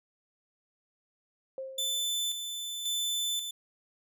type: tone with exponential decay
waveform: sine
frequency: 530 Hz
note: C5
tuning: 22 cents sharp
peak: -33 dBFS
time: 1.58-2.27 s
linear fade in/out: 1 ms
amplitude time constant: 150 ms
type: tone with tremolo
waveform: sawtooth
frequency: 3520 Hz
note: A7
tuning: in tune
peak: -26 dBFS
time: 1.78-3.51 s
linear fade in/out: 5 ms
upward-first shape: square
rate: 0.93 Hz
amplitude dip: 50%
effects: none